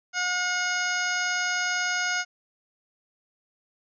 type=harmonic tone; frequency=722 Hz; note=F#5; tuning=43 cents flat; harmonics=1 / 2 / 3 / 4 / 5 / 6 / 7 / 8 / 9; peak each=-34 / -27 / -32 / -36 / -42 / -41 / -34 / -43 / -34 dBFS; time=0.13-2.25 s; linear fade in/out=50 ms; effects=none